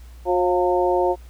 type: harmonic tone with a mistuned harmonic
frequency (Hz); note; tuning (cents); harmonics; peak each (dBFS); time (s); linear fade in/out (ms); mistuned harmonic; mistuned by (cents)
180; F#3; -47; 2 / 3 / 4 / 5; -20 / -22 / -23 / -24; 0.25-1.16; 50; 4; -34
effects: added 60 Hz sine -39 dBFS peak until 1.29 s + pink hiss -54 dBFS RMS until 1.29 s